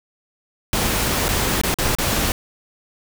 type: noise with dropouts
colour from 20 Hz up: pink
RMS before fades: -20 dBFS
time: 0.73-2.32 s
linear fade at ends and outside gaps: 1 ms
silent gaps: 1.283-1.289 / 1.614-1.635 / 1.742-1.786 / 1.951-1.985 s
effects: none